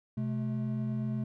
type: tone pair together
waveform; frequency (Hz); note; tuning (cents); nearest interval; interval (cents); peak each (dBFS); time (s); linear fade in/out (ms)
triangle; 127.29 / 215.5; C3 / A3; -47 / -36; major sixth; 911; -31 / -31; 0.17-1.24; 5
effects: none